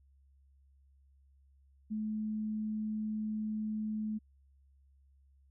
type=tone; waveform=sine; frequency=215.3 Hz; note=A3; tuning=37 cents flat; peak=-33 dBFS; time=1.9-4.19 s; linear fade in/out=20 ms; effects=added 68 Hz sine -62 dBFS peak until 5.5 s